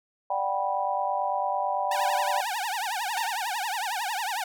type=chord; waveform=sine; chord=G major seventh; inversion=second; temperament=just; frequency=588 / 735 / 784 / 980 Hz; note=D5 / F#5 / G5 / B5; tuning=+2 / -12 / 0 / -14 cents; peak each=-32 / -32 / -28 / -30 dBFS; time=0.3-2.41 s; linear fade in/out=5 ms
type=tone with vibrato; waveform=sawtooth; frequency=838 Hz; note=G#5; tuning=15 cents sharp; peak=-24 dBFS; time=1.91-4.44 s; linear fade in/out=5 ms; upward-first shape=triangle; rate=11 Hz; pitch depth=280 cents each way
type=tone with exponential decay; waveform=sawtooth; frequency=911 Hz; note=A#5; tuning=40 cents flat; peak=-23 dBFS; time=3.17-3.59 s; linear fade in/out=1 ms; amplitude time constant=90 ms
effects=none

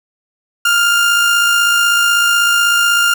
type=tone with amplitude modulation; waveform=30% pulse; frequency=1402 Hz; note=F6; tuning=6 cents sharp; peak=-6 dBFS; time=0.65-3.14 s; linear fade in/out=5 ms; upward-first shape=sine; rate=56.1 Hz; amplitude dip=30%; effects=none

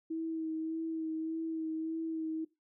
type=tone with vibrato; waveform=sine; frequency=321.5 Hz; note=E4; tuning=43 cents flat; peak=-33 dBFS; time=0.1-2.45 s; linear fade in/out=10 ms; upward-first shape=sine; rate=1.7 Hz; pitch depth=21 cents each way; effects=noise-tail reverb RT60 0.2 s tail -18 dB re dry

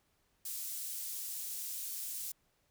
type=high-pass noise; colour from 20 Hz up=pink; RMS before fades=-41 dBFS; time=0.45-2.32 s; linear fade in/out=5 ms; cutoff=8500 Hz; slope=12 dB/octave; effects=pink hiss -75 dBFS RMS until 2.7 s

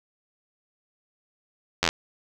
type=slowing click train; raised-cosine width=0.2 ms; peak=-3 dBFS; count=6; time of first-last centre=1.83-1.89 s; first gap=11 ms; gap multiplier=1.04; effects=none

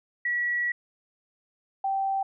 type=tone pair in turn; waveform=sine; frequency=1932 / 778.8 Hz; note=B6 / G5; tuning=-39 / -12 cents; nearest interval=octave + major third; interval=1573 cents; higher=first; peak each=-24 dBFS; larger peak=neither; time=0.25-0.72 / 1.84-2.23 s; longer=first; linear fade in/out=5 ms; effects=none

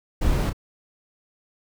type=noise with echo; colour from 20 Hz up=brown; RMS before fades=-21 dBFS; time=0.21-0.5 s; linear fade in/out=10 ms; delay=31 ms; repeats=1; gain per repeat=-7 dB; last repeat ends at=0.531 s; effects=none

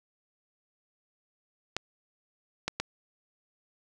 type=clicks; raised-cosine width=0.2 ms; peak=-12 dBFS; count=3; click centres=1.766 / 2.68 / 2.8 s; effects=none

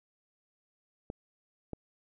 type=clicks; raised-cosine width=2 ms; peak=-24 dBFS; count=2; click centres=1.101 / 1.733 s; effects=none

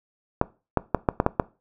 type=clicks; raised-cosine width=1 ms; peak=-4 dBFS; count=7; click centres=0.414 / 0.773 / 0.947 / 1.088 / 1.201 / 1.264 / 1.398 s; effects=noise-tail reverb RT60 0.3 s tail -20 dB re dry

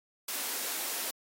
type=high-pass noise; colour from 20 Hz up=white; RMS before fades=-35 dBFS; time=0.28-1.11 s; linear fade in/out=5 ms; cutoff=260 Hz; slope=24 dB/octave; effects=AAC 48 kbps

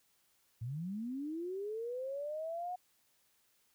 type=linear sweep; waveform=sine; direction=up; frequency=107 to 734 Hz; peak=-37 dBFS; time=0.61-2.76 s; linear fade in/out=10 ms; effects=white hiss -73 dBFS RMS until 3.74 s

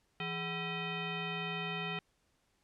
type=tone with frequency modulation; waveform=sine; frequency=1335 Hz; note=E6; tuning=22 cents sharp; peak=-35 dBFS; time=0.2-1.99 s; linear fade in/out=2 ms; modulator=584 Hz; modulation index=3.1; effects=pink hiss -75 dBFS RMS until 2.63 s + low-pass 10000 Hz 12 dB/octave

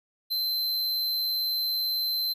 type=tone; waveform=square; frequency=4091 Hz; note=C8; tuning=40 cents flat; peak=-26 dBFS; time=0.3-2.34 s; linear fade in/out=20 ms; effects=none

